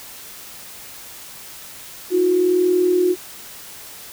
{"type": "tone pair together", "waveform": "sine", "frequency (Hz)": [321.6, 362.2], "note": ["E4", "F#4"], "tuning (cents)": [-43, -37], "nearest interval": "major second", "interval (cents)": 206, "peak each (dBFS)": [-23, -14], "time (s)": [2.1, 3.16], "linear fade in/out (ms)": 50, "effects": ["white hiss -38 dBFS RMS until 4.12 s"]}